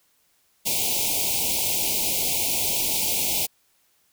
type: band-stop noise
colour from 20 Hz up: white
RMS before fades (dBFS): -24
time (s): 0.65-3.47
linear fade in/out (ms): 20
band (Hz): 940 to 2200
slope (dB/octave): 96
effects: white hiss -65 dBFS RMS until 4.12 s